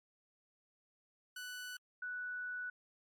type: tone pair in turn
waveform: sawtooth / sine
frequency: 1487 / 1480.2 Hz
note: F#6 / F#6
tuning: +8 / 0 cents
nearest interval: unison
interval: 8 cents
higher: first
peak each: -40 / -39 dBFS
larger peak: second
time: 1.36-1.77 / 2.02-2.7 s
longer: second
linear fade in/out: 5 ms
effects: MP3 64 kbps